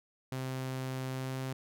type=tone with pitch glide; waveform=sawtooth; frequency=130.6 to 131.51 Hz; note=C3 to C3; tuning=-3 to +9 cents; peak=-31 dBFS; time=0.32-1.53 s; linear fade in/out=2 ms; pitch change=+12 cents; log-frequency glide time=1.09-1.4 s; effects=none